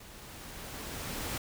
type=noise with level ramp; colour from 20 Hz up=pink; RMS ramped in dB=-51 to -35 dBFS; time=0-1.38 s; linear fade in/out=5 ms; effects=none